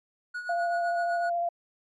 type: tone with tremolo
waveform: triangle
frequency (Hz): 1459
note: F#6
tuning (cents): -25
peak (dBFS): -29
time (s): 0.34-1.3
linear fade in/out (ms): 10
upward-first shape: sine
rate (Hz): 7.9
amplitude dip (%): 60
type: tone with vibrato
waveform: sine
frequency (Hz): 690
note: F5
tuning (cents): -21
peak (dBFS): -25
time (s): 0.49-1.49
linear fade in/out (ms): 5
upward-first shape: square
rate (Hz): 14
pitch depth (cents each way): 10
effects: MP3 48 kbps

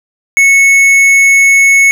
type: tone with tanh clipping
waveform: triangle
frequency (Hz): 2203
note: C#7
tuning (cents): -11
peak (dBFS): -5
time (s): 0.37-1.91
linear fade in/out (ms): 0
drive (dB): 14
effects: none

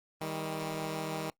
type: tone pair together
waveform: 10% pulse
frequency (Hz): 158.18 / 199.3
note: D#3 / G3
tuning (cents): +29 / +29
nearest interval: major third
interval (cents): 400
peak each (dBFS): -27 / -32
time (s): 0.21-1.3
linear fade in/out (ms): 2
effects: noise-tail reverb RT60 0.1 s tail -20 dB re dry + Opus 32 kbps

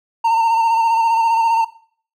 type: tone with vibrato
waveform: triangle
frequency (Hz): 910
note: A#5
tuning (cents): -42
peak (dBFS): -10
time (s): 0.24-1.65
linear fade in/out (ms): 10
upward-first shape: square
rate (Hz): 15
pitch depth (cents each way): 23
effects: noise-tail reverb RT60 0.5 s tail -18 dB re dry

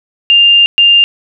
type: tone bursts at uneven times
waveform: sine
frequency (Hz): 2800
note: F7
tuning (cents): +4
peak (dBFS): -3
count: 2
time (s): 0.3-0.66 / 0.78-1.04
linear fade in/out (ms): 0
effects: none

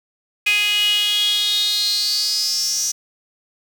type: tone with high-pass filter sweep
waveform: sawtooth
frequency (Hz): 415.3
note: G#4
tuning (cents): 0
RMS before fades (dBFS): -19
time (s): 0.46-2.92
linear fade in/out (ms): 10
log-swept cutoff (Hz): 2500 to 6000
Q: 9.6
effects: 7-bit

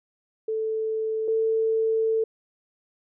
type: tone pair in turn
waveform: sine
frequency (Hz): 440 / 445.1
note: A4 / A4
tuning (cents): 0 / +20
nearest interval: unison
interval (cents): 20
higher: second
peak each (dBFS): -24 / -20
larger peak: second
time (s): 0.48-1.28 / 1.28-2.24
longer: second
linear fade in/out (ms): 5
effects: none

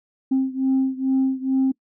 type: beating tone pair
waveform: sine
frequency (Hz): 263.9 / 266.2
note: C4 / C4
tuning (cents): +15 / +30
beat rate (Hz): 2.3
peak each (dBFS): -19 / -21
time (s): 0.31-1.72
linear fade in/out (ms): 10
effects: noise-tail reverb RT60 0.1 s tail -24 dB re dry + tanh soft clip ceiling -13 dBFS

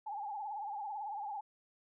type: tone with vibrato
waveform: sine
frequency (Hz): 830.6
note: G#5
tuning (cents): 0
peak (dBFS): -38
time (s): 0.06-1.41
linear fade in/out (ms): 10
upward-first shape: triangle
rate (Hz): 18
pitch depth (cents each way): 110
effects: none

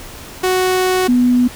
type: tone pair in turn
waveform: sawtooth / sine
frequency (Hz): 370 / 246.9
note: F#4 / B3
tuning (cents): 0 / 0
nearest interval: perfect fifth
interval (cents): 700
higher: first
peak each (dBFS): -9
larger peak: neither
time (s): 0.43-1.08 / 1.08-1.48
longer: first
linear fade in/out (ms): 10
effects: pink hiss -34 dBFS RMS until 1.55 s

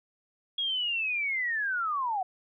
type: linear sweep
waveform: sine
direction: down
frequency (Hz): 3322 to 720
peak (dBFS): -27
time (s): 0.58-2.23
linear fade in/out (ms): 5
effects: none

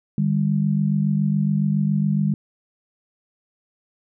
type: tone pair together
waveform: sine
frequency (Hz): 152.52 / 199.7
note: D#3 / G3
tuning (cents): -34 / +32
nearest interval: perfect fourth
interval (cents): 466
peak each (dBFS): -20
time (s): 0.18-2.34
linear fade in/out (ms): 2
effects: none

